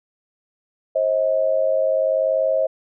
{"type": "tone pair together", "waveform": "sine", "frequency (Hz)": [533, 633.8], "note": ["C5", "D#5"], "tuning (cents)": [32, 32], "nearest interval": "minor third", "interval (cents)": 300, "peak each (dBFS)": -19, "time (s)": [0.95, 2.67], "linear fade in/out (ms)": 10, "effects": []}